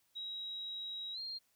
sine tone with pitch glide, 3838 to 4210 Hz, A#7 to C8, +50 to +10 cents, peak -40 dBFS, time 0.15-1.39 s, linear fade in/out 20 ms, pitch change +160 cents, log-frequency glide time 1.13-1.19 s, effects white hiss -75 dBFS RMS until 1.55 s

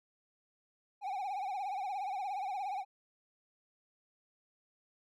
triangle tone with vibrato, 784 Hz, G5, in tune, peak -33 dBFS, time 1.01-2.85 s, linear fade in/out 50 ms, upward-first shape triangle, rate 17 Hz, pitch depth 130 cents each way, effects none

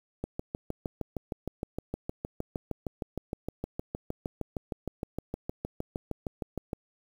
click train, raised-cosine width 2 ms, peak -19 dBFS, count 43, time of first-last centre 0.24-6.731 s, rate 6.47 Hz, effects 8-bit

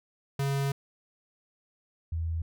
square / sine tone pair in turn, 138.59 / 82.14 Hz, C#3 / E2, 0 / -6 cents, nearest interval major sixth, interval 906 cents, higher first, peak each -27 / -28 dBFS, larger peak first, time 0.39-0.72 / 2.12-2.42 s, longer first, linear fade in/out 5 ms, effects none

